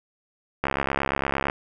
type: click train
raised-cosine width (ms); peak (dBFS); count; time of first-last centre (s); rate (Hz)
0.5; -8; 60; 0.64-1.499; 68.7
effects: none